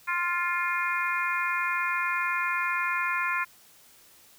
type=harmonic tone with a mistuned harmonic; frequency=349.2 Hz; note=F4; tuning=in tune; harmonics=3 / 4 / 5 / 6 / 7; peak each=-30 / -31 / -32 / -33 / -33 dBFS; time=0.07-3.45 s; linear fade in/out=20 ms; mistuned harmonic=6; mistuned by=+22 cents; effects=white hiss -56 dBFS RMS until 4.38 s